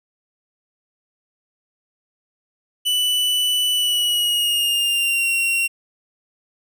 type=tone with pitch glide; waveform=45% pulse; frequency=2977 to 2746 Hz; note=F#7 to F7; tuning=+10 to -30 cents; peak=-17 dBFS; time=2.85-5.68 s; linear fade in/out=20 ms; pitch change=-140 cents; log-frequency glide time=3.73-5.29 s; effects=none